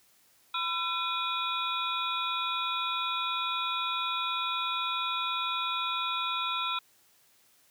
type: tone cluster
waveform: sine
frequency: 1006 / 1350 / 2465 / 3433 / 3804 Hz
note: B5 / E6 / D#7 / A7 / A#7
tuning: +32 / +41 / -17 / -43 / +34 cents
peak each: -36 / -33 / -36 / -36 / -36 dBFS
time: 0.54-6.79 s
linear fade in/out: 5 ms
effects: white hiss -64 dBFS RMS until 7.7 s + high-pass 60 Hz 12 dB/octave